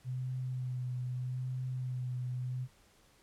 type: tone with vibrato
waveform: sine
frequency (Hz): 126.7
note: B2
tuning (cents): +45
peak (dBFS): -34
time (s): 0.04-2.68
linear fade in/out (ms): 50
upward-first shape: sine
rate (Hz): 0.8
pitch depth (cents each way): 22
effects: pink hiss -65 dBFS RMS until 3.22 s + low-pass 12000 Hz 12 dB/octave